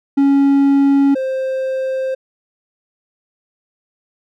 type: tone pair in turn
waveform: triangle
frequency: 277.9 / 525.9 Hz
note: C#4 / C5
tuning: +4 / +9 cents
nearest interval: major seventh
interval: 1105 cents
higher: second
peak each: -7 / -15 dBFS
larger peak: first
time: 0.17-1.15 / 1.15-2.15 s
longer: second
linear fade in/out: 10 ms
effects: none